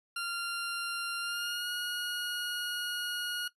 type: tone with pitch glide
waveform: 20% pulse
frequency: 1389 to 1443.8 Hz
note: F6 to F#6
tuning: -10 to -43 cents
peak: -28 dBFS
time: 0.16-3.48 s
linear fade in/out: 5 ms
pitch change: +67 cents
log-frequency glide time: 1.19-1.69 s
effects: noise-tail reverb RT60 0.1 s tail -17 dB re dry + resampled to 32000 Hz